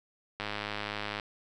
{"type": "click train", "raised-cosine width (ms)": 0.3, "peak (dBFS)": -18, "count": 84, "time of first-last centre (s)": [0.4, 1.198], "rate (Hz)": 104, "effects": []}